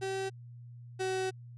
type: tone pair in turn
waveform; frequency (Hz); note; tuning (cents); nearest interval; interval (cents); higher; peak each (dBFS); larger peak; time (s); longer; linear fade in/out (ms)
35% pulse; 385.1 / 377; G4 / F#4; -31 / +32; unison; 37; first; -31 / -29; second; 0.01-0.3 / 0.99-1.31; second; 20
effects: added 120 Hz sine -46 dBFS peak until 1.57 s + resampled to 22050 Hz